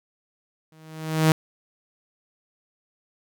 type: tone with exponential growth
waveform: sawtooth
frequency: 158 Hz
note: D#3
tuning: 27 cents sharp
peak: -9 dBFS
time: 0.72-1.32 s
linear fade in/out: 2 ms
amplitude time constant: 130 ms
effects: none